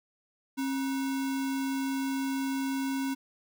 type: tone with sample-and-hold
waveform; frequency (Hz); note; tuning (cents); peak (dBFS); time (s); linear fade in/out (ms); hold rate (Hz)
sine; 269.4; C#4; -49; -28; 0.57-3.15; 20; 1225
effects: none